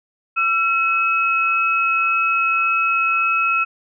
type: tone pair together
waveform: sine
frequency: 1349.1 / 2566 Hz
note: E6 / E7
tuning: +40 / -47 cents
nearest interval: major seventh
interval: 1113 cents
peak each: -18 dBFS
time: 0.36-3.65 s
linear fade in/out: 20 ms
effects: none